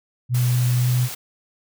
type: tone with pitch glide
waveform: sine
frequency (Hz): 123.47 to 124.62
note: B2 to B2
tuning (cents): 0 to +16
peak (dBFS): -16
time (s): 0.29-1.09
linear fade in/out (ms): 50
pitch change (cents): +16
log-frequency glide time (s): 0.77-0.89
type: noise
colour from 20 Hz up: white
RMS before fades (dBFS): -32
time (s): 0.34-1.15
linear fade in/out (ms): 10
effects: none